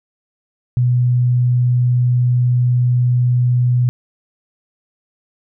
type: tone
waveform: sine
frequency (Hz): 123.47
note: B2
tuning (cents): 0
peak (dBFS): -11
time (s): 0.77-3.89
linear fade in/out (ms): 0
effects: none